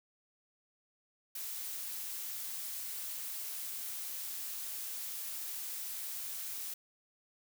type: noise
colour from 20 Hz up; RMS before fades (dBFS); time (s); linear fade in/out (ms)
blue; -41; 1.35-6.74; 5
effects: none